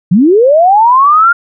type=linear sweep; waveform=sine; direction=up; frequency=157.4 to 1420 Hz; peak=-3 dBFS; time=0.11-1.33 s; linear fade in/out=10 ms; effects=none